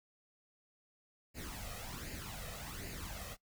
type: noise with flanger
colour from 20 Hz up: pink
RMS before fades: -45 dBFS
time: 1.34-3.37 s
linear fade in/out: 50 ms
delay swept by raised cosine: 0.42 to 1.62 ms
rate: 1.3 Hz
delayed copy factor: +0.65
effects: noise-tail reverb RT60 0.1 s tail -19 dB re dry